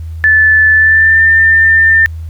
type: tone with pitch glide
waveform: sine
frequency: 1746 to 1796.1 Hz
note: A6 to A6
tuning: -14 to +35 cents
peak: -4 dBFS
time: 0.24-2.06 s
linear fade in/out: 0 ms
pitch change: +49 cents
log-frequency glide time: 0.73-1.23 s
effects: added 81 Hz sine -20 dBFS peak until 2.29 s + pink hiss -49 dBFS RMS until 2.29 s